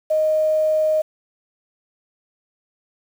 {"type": "tone with quantisation", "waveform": "sine", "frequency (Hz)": 622.3, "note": "D#5", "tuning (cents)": 0, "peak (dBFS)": -15, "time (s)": [0.1, 1.02], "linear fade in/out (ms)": 10, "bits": 7, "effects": []}